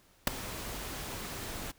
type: noise with ADSR envelope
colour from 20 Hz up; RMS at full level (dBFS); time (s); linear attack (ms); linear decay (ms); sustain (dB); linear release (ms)
pink; -21; 0.27-1.72; 3; 9; -19; 17
effects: pink hiss -64 dBFS RMS until 1.78 s